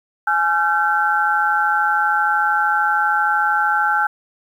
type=tone cluster; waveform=sine; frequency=842 / 1366 / 1539 Hz; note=G#5 / F6 / G6; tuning=+24 / -39 / -32 cents; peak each=-19 dBFS; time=0.27-4.07 s; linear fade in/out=5 ms; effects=8-bit